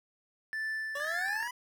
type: tone with tremolo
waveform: triangle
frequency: 1760 Hz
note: A6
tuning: in tune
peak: -30 dBFS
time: 0.53-1.43 s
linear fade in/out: 0 ms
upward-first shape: sine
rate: 1.7 Hz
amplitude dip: 35%
type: exponential sweep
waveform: 25% pulse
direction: up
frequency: 557 to 1003 Hz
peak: -33 dBFS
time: 0.95-1.51 s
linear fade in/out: 5 ms
type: clicks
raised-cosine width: 0.2 ms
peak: -34 dBFS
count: 2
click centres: 0.971 / 1.283 s
type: tone bursts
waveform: triangle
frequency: 1676 Hz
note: G#6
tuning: 15 cents sharp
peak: -34 dBFS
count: 7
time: 1-1.475 s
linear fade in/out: 0 ms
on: 49 ms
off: 22 ms
effects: none